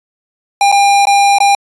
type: tone with dropouts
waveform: square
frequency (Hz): 802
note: G5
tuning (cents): +39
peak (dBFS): -7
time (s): 0.61-1.55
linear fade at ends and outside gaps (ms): 2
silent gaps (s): 0.717-0.724 / 1.054-1.07 / 1.385-1.403
effects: resampled to 22050 Hz